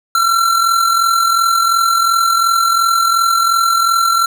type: tone with amplitude modulation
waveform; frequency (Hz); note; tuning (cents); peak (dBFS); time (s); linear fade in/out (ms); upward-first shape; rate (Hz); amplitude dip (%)
square; 1356; E6; +49; -9; 0.15-4.26; 2; sine; 42.8; 50
effects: none